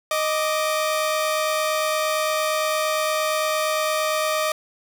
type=tone pair together; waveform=sawtooth; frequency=621.7 / 1174.7 Hz; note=D#5 / D6; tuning=-2 / 0 cents; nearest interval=major seventh; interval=1102 cents; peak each=-18 / -22 dBFS; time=0.11-4.52 s; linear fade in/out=2 ms; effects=none